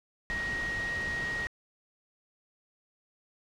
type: tone in noise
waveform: sine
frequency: 1882 Hz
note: A#6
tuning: 16 cents sharp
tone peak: -31 dBFS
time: 0.3-1.47 s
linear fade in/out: 0 ms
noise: pink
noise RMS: -39 dBFS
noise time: 0.3-1.47 s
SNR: +5 dB
effects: low-pass 5000 Hz 12 dB/octave